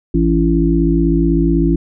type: harmonic tone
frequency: 56 Hz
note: A1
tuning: 31 cents sharp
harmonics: 1 / 3 / 5 / 6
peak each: -16 / -16 / -16 / -16 dBFS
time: 0.14-1.76 s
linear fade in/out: 5 ms
effects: none